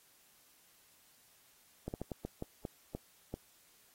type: slowing click train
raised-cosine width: 2 ms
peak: -25 dBFS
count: 9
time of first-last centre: 1.88-3.34 s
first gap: 59 ms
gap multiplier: 1.31
effects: white hiss -66 dBFS RMS until 3.94 s + AAC 48 kbps